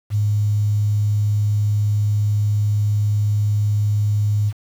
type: tone with quantisation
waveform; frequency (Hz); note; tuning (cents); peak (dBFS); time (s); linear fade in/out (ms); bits
sine; 104.3; G#2; +8; -15; 0.1-4.53; 50; 7
effects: none